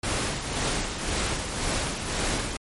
pink noise with tremolo, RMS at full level -26 dBFS, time 0.03-2.57 s, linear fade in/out 5 ms, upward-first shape sine, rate 1.9 Hz, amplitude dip 50%, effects MP3 48 kbps

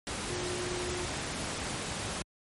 sine tone in noise, 358.5 Hz, F4, 45 cents sharp, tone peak -36 dBFS, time 0.3-1.05 s, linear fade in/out 0 ms, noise pink, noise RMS -35 dBFS, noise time 0.07-2.22 s, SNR -4 dB, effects high-pass 60 Hz 12 dB/octave + MP3 48 kbps

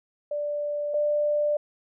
sine tone pair in turn, 587.3 / 592.1 Hz, D5 / D5, 0 / +14 cents, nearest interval unison, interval 14 cents, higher second, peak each -26 / -21 dBFS, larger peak second, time 0.31-0.94 / 0.94-1.57 s, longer neither, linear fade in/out 5 ms, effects none

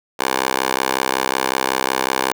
10% pulse tone with high-pass filter, 65.41 Hz, C2, in tune, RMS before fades -20 dBFS, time 0.19-2.33 s, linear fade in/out 10 ms, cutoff 640 Hz, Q 1.2, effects none

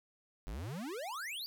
square exponential sweep, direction up, 43.58 to 4845 Hz, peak -40 dBFS, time 0.47-1.46 s, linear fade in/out 0 ms, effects none

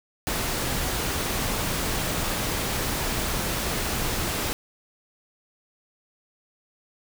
pink noise, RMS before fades -27 dBFS, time 0.27-4.53 s, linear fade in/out 0 ms, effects none

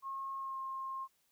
sine tone with pitch glide, 1081 to 1066.1 Hz, C#6 to C6, -44 to +32 cents, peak -38 dBFS, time 0.02-1.08 s, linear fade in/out 50 ms, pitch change -24 cents, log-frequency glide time 0.38-0.58 s, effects white hiss -75 dBFS RMS until 1.31 s

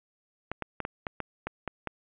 clicks, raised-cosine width 0.5 ms, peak -17 dBFS, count 9, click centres 0.516 / 0.623 / 0.803 / 0.851 / 1.068 / 1.203 / 1.47 / 1.677 / 1.873 s, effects resampled to 8000 Hz + 9-bit

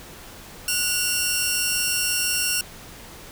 10% pulse tone pair together, 1459 / 2746 Hz, F#6 / F7, -25 / -30 cents, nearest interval major seventh, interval 1095 cents, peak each -20 / -13 dBFS, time 0.68-2.61 s, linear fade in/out 2 ms, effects pink hiss -42 dBFS RMS until 3.31 s

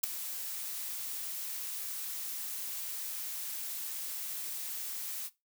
blue noise with ADSR envelope, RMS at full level -25 dBFS, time 0.03-5.3 s, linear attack 10 ms, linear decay 4 ms, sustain -14 dB, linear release 42 ms, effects noise-tail reverb RT60 0.2 s tail -17 dB re dry

